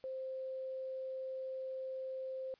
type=tone; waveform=sine; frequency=524 Hz; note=C5; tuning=2 cents sharp; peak=-39 dBFS; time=0.04-2.54 s; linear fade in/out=0 ms; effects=white hiss -70 dBFS RMS until 2.59 s + resampled to 11025 Hz